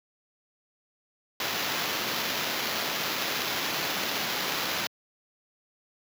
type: noise with sample-and-hold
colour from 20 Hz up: violet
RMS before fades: -30 dBFS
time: 1.4-4.87 s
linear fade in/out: 2 ms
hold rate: 8820 Hz
effects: high-pass 150 Hz 12 dB/octave